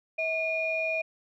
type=tone pair together; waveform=sine; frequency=645 / 2432 Hz; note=E5 / D#7; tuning=-38 / -40 cents; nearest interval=octave + major seventh; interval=2298 cents; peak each=-29 / -28 dBFS; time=0.18-1.02 s; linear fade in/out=10 ms; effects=tanh soft clip ceiling -19 dBFS